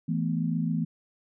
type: chord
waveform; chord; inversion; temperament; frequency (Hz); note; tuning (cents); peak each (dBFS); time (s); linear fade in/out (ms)
sine; E suspended fourth; none; equal; 164.81 / 220 / 246.9; E3 / A3 / B3; 0 / 0 / 0; -27 / -31 / -31; 0.08-0.85; 10
effects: none